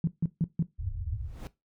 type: tone bursts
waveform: sine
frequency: 165.3 Hz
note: E3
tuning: 5 cents sharp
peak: -22 dBFS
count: 4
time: 0.04-0.626 s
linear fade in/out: 2 ms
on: 34 ms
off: 150 ms
type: low-pass noise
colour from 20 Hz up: white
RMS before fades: -35 dBFS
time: 0.78-1.36 s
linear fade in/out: 10 ms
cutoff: 110 Hz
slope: 96 dB/octave
type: noise with exponential growth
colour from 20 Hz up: brown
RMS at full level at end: -34 dBFS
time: 1.15-1.47 s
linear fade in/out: 0 ms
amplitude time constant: 69 ms
effects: noise-tail reverb RT60 0.2 s tail -18 dB re dry